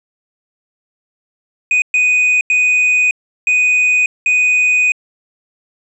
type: tone bursts at uneven times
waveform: triangle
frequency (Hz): 2489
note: D#7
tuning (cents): 0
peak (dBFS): -8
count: 5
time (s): 1.71-1.82 / 1.94-2.41 / 2.5-3.11 / 3.47-4.06 / 4.26-4.92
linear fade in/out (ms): 2
effects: resampled to 22050 Hz